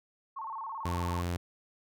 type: tone with vibrato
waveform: sine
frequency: 988 Hz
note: B5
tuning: in tune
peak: -36 dBFS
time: 0.36-1.22 s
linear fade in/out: 10 ms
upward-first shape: square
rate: 18 Hz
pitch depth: 170 cents each way
type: tone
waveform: sawtooth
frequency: 87.31 Hz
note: F2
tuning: in tune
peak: -27 dBFS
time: 0.85-1.37 s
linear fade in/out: 5 ms
effects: none